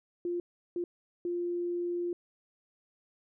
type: tone bursts at uneven times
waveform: sine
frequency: 349.2 Hz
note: F4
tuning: in tune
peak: -30 dBFS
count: 3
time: 0.25-0.4 / 0.76-0.84 / 1.25-2.13 s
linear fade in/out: 2 ms
effects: none